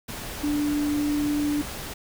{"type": "tone in noise", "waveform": "sine", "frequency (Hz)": 293.7, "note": "D4", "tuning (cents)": 0, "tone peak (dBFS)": -22, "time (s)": [0.43, 1.62], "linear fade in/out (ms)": 10, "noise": "pink", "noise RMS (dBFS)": -35, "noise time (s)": [0.08, 1.94], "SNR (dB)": 10, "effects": []}